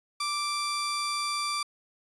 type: tone pair together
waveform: sawtooth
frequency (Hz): 1173.5 / 2347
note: D6 / D7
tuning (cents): -2 / -2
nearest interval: octave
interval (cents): 1200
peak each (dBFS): -26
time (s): 0.2-1.63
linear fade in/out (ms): 5
effects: resampled to 22050 Hz